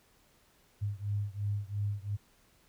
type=beating tone pair; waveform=sine; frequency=101.1 / 104 Hz; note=G#2 / G#2; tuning=-46 / +3 cents; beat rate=2.9 Hz; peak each=-34 / -35 dBFS; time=0.81-2.17 s; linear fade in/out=20 ms; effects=pink hiss -66 dBFS RMS until 2.68 s